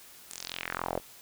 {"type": "tone with band-pass filter sweep", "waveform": "sawtooth", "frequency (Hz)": 43.65, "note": "F1", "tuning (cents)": 0, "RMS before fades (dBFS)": -37, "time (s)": [0.3, 1], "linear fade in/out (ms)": 10, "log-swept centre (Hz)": [8900, 520], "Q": 2.8, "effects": ["white hiss -52 dBFS RMS until 1.21 s"]}